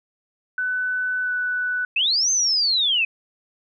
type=tone with pitch glide; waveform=sine; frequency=1500 to 1488.8 Hz; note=F#6 to F#6; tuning=+23 to +10 cents; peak=-21 dBFS; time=0.58-1.85 s; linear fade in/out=2 ms; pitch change=-13 cents; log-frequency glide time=1.23-1.31 s
type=linear two-way sweep; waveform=sine; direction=up then down; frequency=2489 to 6330 to 2489 Hz; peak=-17 dBFS; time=1.96-3.05 s; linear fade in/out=5 ms; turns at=2.31 s
effects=none